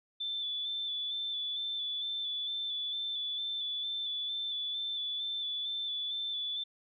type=tone with vibrato; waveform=sine; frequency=3500 Hz; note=A7; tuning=10 cents flat; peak=-33 dBFS; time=0.2-6.64 s; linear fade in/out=10 ms; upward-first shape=square; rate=2.2 Hz; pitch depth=22 cents each way; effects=none